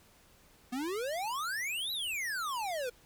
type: exponential two-way sweep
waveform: square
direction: up then down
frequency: 238.7 to 4023 to 470.3 Hz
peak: -34 dBFS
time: 0.72-2.9 s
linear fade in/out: 10 ms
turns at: 1.92 s
effects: pink hiss -62 dBFS RMS until 3.05 s